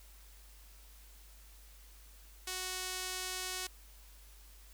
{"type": "tone with band-pass filter", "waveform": "sawtooth", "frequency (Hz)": 370, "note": "F#4", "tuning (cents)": 0, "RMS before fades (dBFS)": -40, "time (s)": [2.47, 3.67], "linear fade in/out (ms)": 5, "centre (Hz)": 7300, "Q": 0.64, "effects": ["added 50 Hz sine -55 dBFS peak until 4.73 s", "white hiss -61 dBFS RMS until 4.73 s"]}